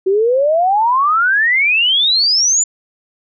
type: exponential sweep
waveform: sine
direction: up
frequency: 370 to 7200 Hz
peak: -10 dBFS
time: 0.06-2.64 s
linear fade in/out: 10 ms
effects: none